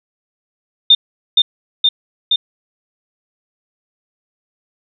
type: tone with echo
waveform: sine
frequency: 3621 Hz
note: A7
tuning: 49 cents sharp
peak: -4 dBFS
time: 0.9-0.95 s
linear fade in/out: 5 ms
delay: 470 ms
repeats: 3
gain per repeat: -2 dB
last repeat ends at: 2.36 s
effects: none